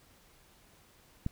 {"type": "click", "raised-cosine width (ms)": 5, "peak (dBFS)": -19, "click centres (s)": 1.264, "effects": ["pink hiss -62 dBFS RMS until 1.31 s"]}